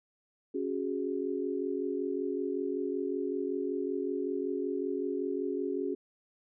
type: chord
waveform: sine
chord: C# suspended fourth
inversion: none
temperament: equal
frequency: 277.2 / 370 / 415.3 Hz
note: C#4 / F#4 / G#4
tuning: 0 / 0 / 0 cents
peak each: -35 / -34 / -35 dBFS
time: 0.54-5.95 s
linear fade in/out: 10 ms
effects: none